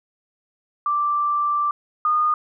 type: tone pair in turn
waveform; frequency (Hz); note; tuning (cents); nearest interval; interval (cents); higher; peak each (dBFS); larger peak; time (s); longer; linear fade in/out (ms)
sine; 1174.7 / 1224.3; D6 / D#6; 0 / -28; minor second; 72; second; -18 / -16; second; 0.86-1.71 / 2.05-2.34; first; 2
effects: none